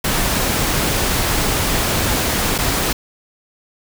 pink noise with dropouts, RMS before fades -18 dBFS, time 0.04-2.93 s, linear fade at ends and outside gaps 5 ms, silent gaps 2.581-2.585 s, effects none

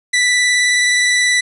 sawtooth tone with vibrato, 1975.5 Hz, B6, in tune, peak -8 dBFS, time 0.13-1.41 s, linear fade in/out 10 ms, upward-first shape square, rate 19 Hz, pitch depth 11 cents each way, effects resampled to 24000 Hz + 8-bit

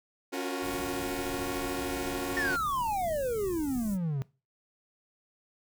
sawtooth chord, Gb major seventh, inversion second, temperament equal with one note detuned, 277.2 / 356.4 / 370 / 466.2 Hz, Db4 / F4 / Gb4 / Bb4, 0 / +35 / 0 / 0 cents, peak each -31 / -33 / -35 / -36 dBFS, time 0.32-2.57 s, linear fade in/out 20 ms
pink band-stop noise, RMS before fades -42 dBFS, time 0.61-3.98 s, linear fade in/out 50 ms, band 290 to 6600 Hz, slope 24 dB/octave
triangle exponential sweep, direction down, 1844 to 129.7 Hz, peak -26 dBFS, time 2.37-4.22 s, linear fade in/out 0 ms
effects noise-tail reverb RT60 0.3 s tail -21 dB re dry

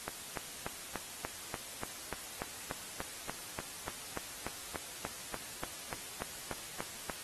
click train, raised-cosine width 0.5 ms, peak -21 dBFS, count 25, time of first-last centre 0.08-7.098 s, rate 3.42 Hz, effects white hiss -46 dBFS RMS until 7.23 s + AAC 32 kbps

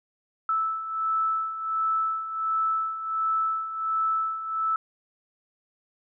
sine beating tone pair, 1312 / 1313.4 Hz, E6 / E6, -9 / -7 cents, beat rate 1.4 Hz, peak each -31 / -25 dBFS, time 0.49-4.76 s, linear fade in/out 2 ms, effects none

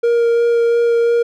triangle tone with vibrato, 468.8 Hz, A#4, 10 cents sharp, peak -9 dBFS, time 0.03-1.23 s, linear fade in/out 10 ms, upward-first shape sine, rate 2.9 Hz, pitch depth 9 cents each way, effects none

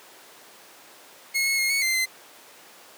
sawtooth tone with pitch steps, 2170 / 2184 / 2149 / 2214 / 2083 / 2063 Hz, C#7 / C#7 / C7 / C#7 / C7 / C7, -37 / -26 / +46 / -3 / -8 / -25 cents, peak -18 dBFS, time 1.34-2.06 s, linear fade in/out 20 ms, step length 120 ms, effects pink hiss -48 dBFS RMS until 2.97 s + high-pass 400 Hz 12 dB/octave

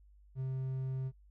triangle tone, 131.5 Hz, C3, 9 cents sharp, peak -32 dBFS, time 0.35-1.12 s, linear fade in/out 50 ms, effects noise-tail reverb RT60 0.1 s tail -21 dB re dry + added 50 Hz sine -58 dBFS peak until 1.3 s

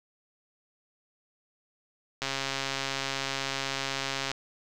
click train, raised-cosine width 0.2 ms, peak -13 dBFS, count 286, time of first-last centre 2.22-4.316 s, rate 136 Hz, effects none

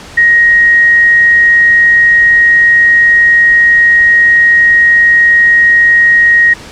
sine tone, 1880 Hz, A#6, 14 cents sharp, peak -3 dBFS, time 0.17-6.54 s, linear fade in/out 10 ms, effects pink hiss -30 dBFS RMS until 6.71 s + low-pass 7000 Hz 12 dB/octave

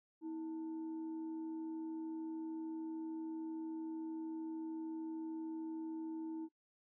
sine tone with frequency modulation, 321.1 Hz, E4, 45 cents flat, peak -40 dBFS, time 0.21-6.49 s, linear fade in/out 50 ms, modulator 569 Hz, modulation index 0.26, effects noise-tail reverb RT60 0.1 s tail -19 dB re dry

